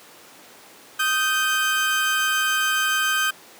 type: tone pair together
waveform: 30% pulse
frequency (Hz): 1244.5 / 1557.4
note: D#6 / G6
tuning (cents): 0 / -12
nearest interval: major third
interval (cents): 388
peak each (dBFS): -22 / -18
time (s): 0.99-3.31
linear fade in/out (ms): 10
effects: pink hiss -46 dBFS RMS until 3.59 s + high-pass 300 Hz 12 dB/octave